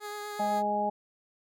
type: tone with vibrato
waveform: 15% pulse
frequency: 416 Hz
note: G#4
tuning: 3 cents sharp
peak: -30 dBFS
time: 0-0.63 s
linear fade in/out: 50 ms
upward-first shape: triangle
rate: 8.2 Hz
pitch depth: 15 cents each way
type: harmonic tone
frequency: 207.6 Hz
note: G#3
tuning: in tune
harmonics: 1 / 2 / 3 / 4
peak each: -35 / -37 / -32 / -28 dBFS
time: 0.39-0.9 s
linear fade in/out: 10 ms
effects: none